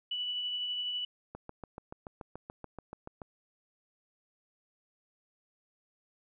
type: tone with tremolo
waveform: sine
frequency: 2960 Hz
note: F#7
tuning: in tune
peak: -31 dBFS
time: 0.11-1.05 s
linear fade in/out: 5 ms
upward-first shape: triangle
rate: 12 Hz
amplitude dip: 30%
type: click train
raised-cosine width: 1 ms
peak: -28 dBFS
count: 14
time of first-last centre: 1.35-3.218 s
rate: 6.96 Hz
effects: none

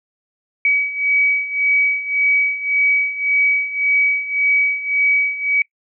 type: beating tone pair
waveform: sine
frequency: 2271 / 2272.8 Hz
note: C#7 / C#7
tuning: +41 / +43 cents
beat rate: 1.8 Hz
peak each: -20 / -16 dBFS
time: 0.65-5.62 s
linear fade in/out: 2 ms
effects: noise-tail reverb RT60 0.1 s tail -22 dB re dry

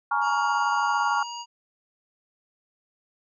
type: chord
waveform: sine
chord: Bb minor seventh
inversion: third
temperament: just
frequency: 839.1 / 932.3 / 1118.8 / 1398.5 Hz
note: Ab5 / Bb5 / Db6 / F6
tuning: +18 / 0 / +16 / +2 cents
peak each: -27 dBFS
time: 0.11-1.23 s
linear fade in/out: 5 ms
type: harmonic tone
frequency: 950 Hz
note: A#5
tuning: 33 cents sharp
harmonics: 1 / 3 / 5 / 7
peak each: -35 / -40 / -42 / -43 dBFS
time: 0.21-1.46 s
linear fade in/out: 50 ms
effects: none

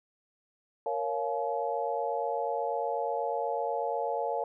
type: chord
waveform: sine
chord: Bb minor seventh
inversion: none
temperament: equal with one note detuned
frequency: 466.2 / 554.4 / 698.5 / 852.5 Hz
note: Bb4 / Db5 / F5 / Ab5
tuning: 0 / 0 / 0 / +45 cents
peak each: -34 dBFS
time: 0.86-4.44 s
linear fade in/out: 2 ms
effects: none

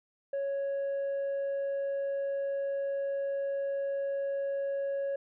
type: tone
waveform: sine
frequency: 554.4 Hz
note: C#5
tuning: in tune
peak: -27 dBFS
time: 0.33-5.16 s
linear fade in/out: 5 ms
effects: tanh soft clip ceiling -29 dBFS

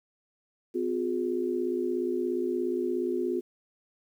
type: tone cluster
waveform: sine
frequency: 254.8 / 358.7 / 415.7 Hz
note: C4 / F4 / G#4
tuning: -46 / +46 / +2 cents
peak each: -33 / -28 / -34 dBFS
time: 0.74-3.41 s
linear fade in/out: 20 ms
effects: 10-bit

